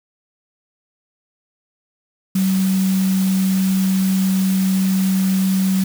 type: tone in noise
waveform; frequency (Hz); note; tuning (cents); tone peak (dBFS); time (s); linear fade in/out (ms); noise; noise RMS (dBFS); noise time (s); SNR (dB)
sine; 190; F#3; +46; -14; 2.35-5.84; 5; white; -30; 2.35-5.84; +13
effects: none